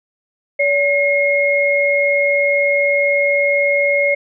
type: tone pair together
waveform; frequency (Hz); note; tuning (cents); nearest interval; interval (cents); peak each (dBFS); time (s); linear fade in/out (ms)
sine; 570 / 2152; C#5 / C7; +48 / +48; octave + major seventh; 2300; -15; 0.59-4.15; 10
effects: none